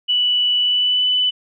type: tone with pitch glide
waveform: sine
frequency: 2960 to 2994 Hz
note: F#7 to F#7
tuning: 0 to +20 cents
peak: -14 dBFS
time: 0.08-1.31 s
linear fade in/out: 20 ms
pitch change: +20 cents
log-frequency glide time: 0.59-1.07 s
effects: none